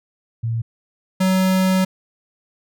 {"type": "tone pair in turn", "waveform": ["sine", "square"], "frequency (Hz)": [114.7, 187.49], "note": ["A#2", "F#3"], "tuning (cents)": [-28, 23], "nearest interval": "major sixth", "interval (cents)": 851, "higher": "second", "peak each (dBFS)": [-19, -15], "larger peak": "second", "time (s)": [[0.43, 0.62], [1.2, 1.85]], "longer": "second", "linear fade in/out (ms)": 10, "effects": []}